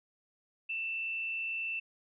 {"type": "tone with frequency modulation", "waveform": "sine", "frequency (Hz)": 2671, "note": "E7", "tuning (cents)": 22, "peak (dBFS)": -33, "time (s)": [0.69, 1.8], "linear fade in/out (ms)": 10, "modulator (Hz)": 173, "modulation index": 0.22, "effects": []}